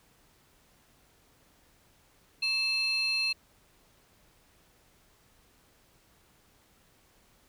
sine tone pair together, 2637 / 4190 Hz, E7 / C8, 0 / +2 cents, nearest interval minor sixth, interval 802 cents, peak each -27 dBFS, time 2.42-3.33 s, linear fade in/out 10 ms, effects tanh soft clip ceiling -23 dBFS + pink hiss -64 dBFS RMS until 7.48 s

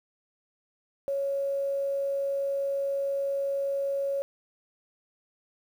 sine tone with quantisation, 554.4 Hz, C#5, in tune, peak -26 dBFS, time 1.08-4.22 s, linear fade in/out 0 ms, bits 9, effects none

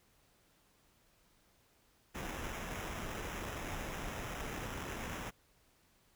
pink noise with sample-and-hold, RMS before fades -42 dBFS, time 2.14-5.31 s, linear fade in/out 20 ms, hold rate 4410 Hz, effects pink hiss -70 dBFS RMS until 6.15 s

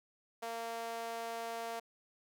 sawtooth tone with high-pass filter, 230 Hz, A#3, 23 cents flat, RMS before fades -41 dBFS, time 0.42-1.8 s, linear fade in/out 10 ms, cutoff 620 Hz, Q 2.5, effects none

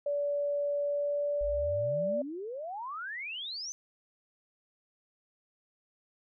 sine tone with pitch glide, 576 to 585.1 Hz, D5 to D5, -34 to -7 cents, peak -28 dBFS, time 0.06-2.22 s, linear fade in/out 5 ms, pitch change +27 cents, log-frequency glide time 0.83-1.93 s
sine exponential sweep, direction up, 46.91 to 6272 Hz, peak -36 dBFS, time 1.41-3.72 s, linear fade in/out 0 ms
effects none

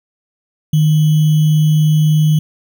sine tone with sample-and-hold, 153.9 Hz, D#3, 19 cents flat, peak -8 dBFS, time 0.73-2.39 s, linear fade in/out 5 ms, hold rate 3150 Hz, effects none

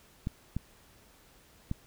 clicks, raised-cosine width 5 ms, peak -19 dBFS, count 3, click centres 0.271 / 0.566 / 1.714 s, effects pink hiss -60 dBFS RMS until 1.86 s

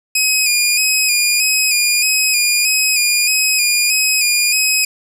15% pulse tone with vibrato, 2481 Hz, D#7, 6 cents flat, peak -5 dBFS, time 0.15-4.85 s, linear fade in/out 5 ms, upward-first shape square, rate 1.6 Hz, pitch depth 40 cents each way, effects none

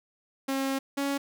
sawtooth tone pair in turn, 270.1 / 279.1 Hz, C#4 / C#4, -45 / +12 cents, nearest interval minor second, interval 57 cents, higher second, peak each -23 dBFS, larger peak neither, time 0.48-0.79 / 0.97-1.18 s, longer first, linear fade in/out 10 ms, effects none

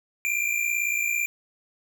square tone pair together, 2351 / 2409 Hz, D7 / D7, +1 / +43 cents, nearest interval unison, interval 42 cents, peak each -27 dBFS, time 0.25-1.26 s, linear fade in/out 0 ms, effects none

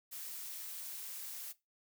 blue noise, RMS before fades -45 dBFS, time 0.11-1.53 s, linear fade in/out 20 ms, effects noise-tail reverb RT60 0.2 s tail -17 dB re dry

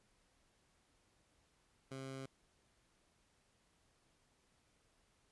15% pulse tone, 133.8 Hz, C3, 39 cents sharp, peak -39 dBFS, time 1.91-2.26 s, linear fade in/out 5 ms, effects pink hiss -75 dBFS RMS until 5.31 s + resampled to 24000 Hz

